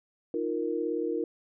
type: chord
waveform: sine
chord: Eb suspended second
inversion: none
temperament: equal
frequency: 311.1 / 349.2 / 466.2 Hz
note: Eb4 / F4 / Bb4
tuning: 0 / 0 / 0 cents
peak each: -33 / -32 / -31 dBFS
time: 0.34-1.24 s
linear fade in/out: 2 ms
effects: none